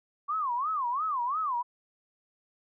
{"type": "tone with vibrato", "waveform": "sine", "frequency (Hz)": 1108.7, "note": "C#6", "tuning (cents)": 0, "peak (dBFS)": -27, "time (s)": [0.28, 1.63], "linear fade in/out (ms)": 20, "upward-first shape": "sine", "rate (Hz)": 2.9, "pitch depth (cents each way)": 270, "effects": []}